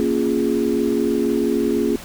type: chord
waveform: sine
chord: Bb minor seventh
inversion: none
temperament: equal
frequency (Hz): 233.1 / 277.2 / 349.2 / 415.3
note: Bb3 / Db4 / F4 / Ab4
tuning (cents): 0 / 0 / 0 / 0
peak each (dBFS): -22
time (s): 0-1.96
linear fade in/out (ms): 0
effects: pink hiss -37 dBFS RMS until 2.04 s